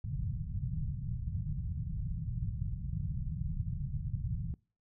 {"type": "low-pass noise", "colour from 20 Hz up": "white", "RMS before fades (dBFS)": -36, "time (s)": [0.04, 4.54], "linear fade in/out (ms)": 2, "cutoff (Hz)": 160, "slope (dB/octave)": 48, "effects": ["noise-tail reverb RT60 0.4 s tail -25 dB re dry"]}